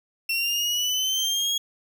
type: linear sweep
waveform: 30% pulse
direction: up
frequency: 2704 to 3311 Hz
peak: -20 dBFS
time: 0.29-1.58 s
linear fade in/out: 5 ms
effects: none